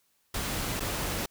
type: noise with dropouts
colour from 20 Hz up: pink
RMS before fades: -32 dBFS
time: 0.34-1.26 s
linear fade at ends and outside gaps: 5 ms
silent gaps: 0.797-0.804 s
effects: white hiss -71 dBFS RMS until 1.3 s